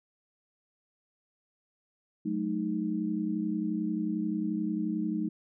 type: chord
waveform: sine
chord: D# diminished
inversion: first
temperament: equal with one note detuned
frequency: 185 / 216.3 / 311.1 Hz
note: F#3 / A3 / D#4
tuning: 0 / -29 / 0 cents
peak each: -34 / -32 / -32 dBFS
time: 2.25-5.29 s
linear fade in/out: 10 ms
effects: none